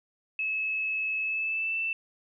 sine tone with pitch glide, 2591 to 2662 Hz, E7 to E7, -30 to +16 cents, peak -27 dBFS, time 0.39-1.93 s, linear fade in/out 2 ms, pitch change +46 cents, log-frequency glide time 1.22-1.77 s, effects none

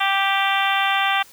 harmonic tone, 392 Hz, G4, in tune, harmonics 2 / 3 / 4 / 5 / 6 / 7 / 8 / 9, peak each -22 / -24 / -25 / -26 / -27 / -27 / -28 / -29 dBFS, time 0-1.23 s, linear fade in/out 10 ms, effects white hiss -48 dBFS RMS until 1.32 s

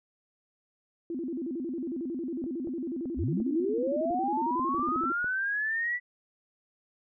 sine tone with vibrato, 293.7 Hz, D4, in tune, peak -31 dBFS, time 1.1-5.12 s, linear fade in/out 2 ms, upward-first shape square, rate 11 Hz, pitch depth 240 cents each way
clicks, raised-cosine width 2 ms, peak -30 dBFS, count 12, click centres 2.44 / 2.673 / 3.056 / 3.402 / 4.109 / 4.595 / 4.746 / 4.795 / 4.887 / 4.96 / 5.037 / 5.244 s
sine linear sweep, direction up, 49 to 1975.5 Hz, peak -27 dBFS, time 3.16-6 s, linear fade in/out 50 ms
effects none

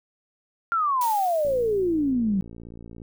sine exponential sweep, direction down, 1402 to 184.7 Hz, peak -20 dBFS, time 0.72-2.41 s, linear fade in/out 0 ms
blue noise with exponential decay, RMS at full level -32 dBFS, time 1.01-2.12 s, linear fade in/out 2 ms, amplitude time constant 240 ms
click train, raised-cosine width 3 ms, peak -29 dBFS, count 91, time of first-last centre 1.45-3.018 s, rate 57.4 Hz
effects none

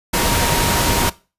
sine tone in noise, 939 Hz, A#5, 12 cents sharp, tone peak -24 dBFS, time 0.13-1.1 s, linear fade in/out 10 ms, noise pink, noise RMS -17 dBFS, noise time 0.13-1.1 s, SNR -10 dB, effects noise-tail reverb RT60 0.3 s tail -19 dB re dry + resampled to 32000 Hz

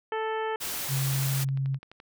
harmonic tone, 440 Hz, A4, in tune, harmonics 1 / 2 / 3 / 4 / 5 / 6 / 7, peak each -30 / -32 / -38 / -38 / -45 / -48 / -46 dBFS, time 0.12-0.56 s, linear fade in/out 2 ms
white noise, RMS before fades -33 dBFS, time 0.6-1.45 s, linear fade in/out 20 ms
sine tone, 135.4 Hz, C#3, 40 cents flat, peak -25 dBFS, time 0.88-1.79 s, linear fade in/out 50 ms
click train, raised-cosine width 0.3 ms, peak -31 dBFS, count 14, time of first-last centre 0.89-2.001 s, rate 11.7 Hz
effects none

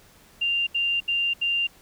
sine tone bursts, 2788 Hz, F7, 4 cents flat, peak -21 dBFS, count 4, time 0.41-1.672 s, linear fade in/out 10 ms, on 260 ms, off 74 ms, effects pink hiss -54 dBFS RMS until 1.81 s

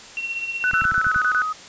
sine tone with tremolo, 2724 Hz, F7, 44 cents flat, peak -22 dBFS, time 0.17-0.85 s, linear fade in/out 0 ms, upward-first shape triangle, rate 16 Hz, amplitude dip 65%
sine tone bursts, 1494 Hz, F#6, 16 cents sharp, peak -17 dBFS, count 8, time 0.64-1.419 s, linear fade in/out 0 ms, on 72 ms, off 29 ms
sine tone with pitch glide, 1318.5 to 1258.2 Hz, E6 to D#6, 0 to +19 cents, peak -22 dBFS, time 0.73-1.53 s, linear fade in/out 10 ms, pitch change -81 cents, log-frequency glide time 0.98-1.21 s
clicks, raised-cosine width 5 ms, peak -20 dBFS, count 7, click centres 0.735 / 0.82 / 0.853 / 0.92 / 0.98 / 1.068 / 1.161 s
effects white hiss -41 dBFS RMS until 1.68 s + resampled to 16000 Hz

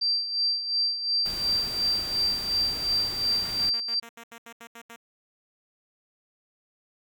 sine tone with tremolo, 4699 Hz, D8, in tune, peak -21 dBFS, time 0.01-4 s, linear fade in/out 10 ms, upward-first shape sine, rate 2.8 Hz, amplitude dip 65%
pink noise, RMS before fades -39 dBFS, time 1.25-3.7 s, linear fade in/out 10 ms
5% pulse tone bursts, 232.2 Hz, A#3, 7 cents flat, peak -31 dBFS, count 12, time 3.3-4.962 s, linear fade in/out 5 ms, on 67 ms, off 78 ms
effects none

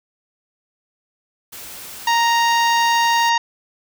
white noise, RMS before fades -35 dBFS, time 1.52-3.3 s, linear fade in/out 10 ms
harmonic tone, 932.3 Hz, A#5, in tune, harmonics 1 / 2 / 3 / 4 / 5 / 6 / 7, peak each -15 / -21 / -25 / -27 / -29 / -31 / -32 dBFS, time 2.07-3.38 s, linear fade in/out 5 ms
effects none

